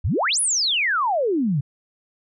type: exponential two-way sweep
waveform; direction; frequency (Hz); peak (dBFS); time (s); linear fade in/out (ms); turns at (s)
sine; up then down; 65.7 to 10770 to 129; -18; 0.04-1.61; 10; 0.4
effects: none